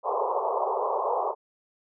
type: band-pass noise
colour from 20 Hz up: white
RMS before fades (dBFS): -27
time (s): 0.03-1.35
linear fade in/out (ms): 50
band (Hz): 390 to 1100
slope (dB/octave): 96
effects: none